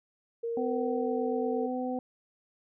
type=tone with pitch glide; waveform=sine; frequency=464.5 to 457.3 Hz; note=A#4 to A#4; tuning=-6 to -33 cents; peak=-30 dBFS; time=0.43-1.67 s; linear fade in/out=10 ms; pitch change=-27 cents; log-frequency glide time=1-1.08 s
type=harmonic tone; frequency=252.9 Hz; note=B3; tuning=41 cents sharp; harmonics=1 / 2 / 3; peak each=-32 / -35 / -37 dBFS; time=0.57-1.99 s; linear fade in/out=2 ms
effects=none